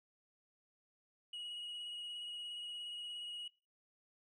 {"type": "tone with vibrato", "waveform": "sine", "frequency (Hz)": 2900, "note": "F#7", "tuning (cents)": -35, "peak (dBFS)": -40, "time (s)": [1.33, 3.48], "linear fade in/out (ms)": 5, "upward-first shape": "triangle", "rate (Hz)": 17, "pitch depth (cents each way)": 21, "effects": ["noise-tail reverb RT60 0.3 s tail -25 dB re dry", "tanh soft clip ceiling -42 dBFS"]}